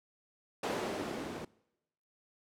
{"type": "noise with low-pass filter sweep", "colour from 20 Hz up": "violet", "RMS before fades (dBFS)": -38, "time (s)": [0.63, 1.45], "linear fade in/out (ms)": 5, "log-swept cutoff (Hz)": [430, 230], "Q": 1.2, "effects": ["noise-tail reverb RT60 0.9 s tail -23 dB re dry"]}